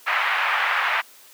white band-pass noise, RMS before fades -22 dBFS, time 0.06-1.02 s, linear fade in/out 20 ms, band 800 to 2300 Hz, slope 24 dB/octave, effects white hiss -49 dBFS RMS until 1.33 s + high-pass 300 Hz 12 dB/octave

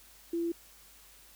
sine tone, 338 Hz, E4, 43 cents sharp, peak -29 dBFS, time 0.33-0.52 s, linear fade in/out 5 ms, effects added 50 Hz sine -64 dBFS peak until 1.35 s + white hiss -57 dBFS RMS until 1.35 s

